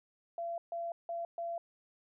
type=tone bursts at uneven times; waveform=sine; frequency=680 Hz; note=F5; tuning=46 cents flat; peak=-35 dBFS; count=4; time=0.38-0.58 / 0.72-0.92 / 1.09-1.25 / 1.38-1.58 s; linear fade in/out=2 ms; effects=none